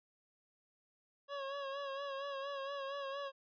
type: tone with vibrato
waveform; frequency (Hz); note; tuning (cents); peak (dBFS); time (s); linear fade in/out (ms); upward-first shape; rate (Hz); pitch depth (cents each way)
25% pulse; 554; C#5; -1; -36; 1.28-3.32; 50; sine; 4.3; 45
effects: resampled to 11025 Hz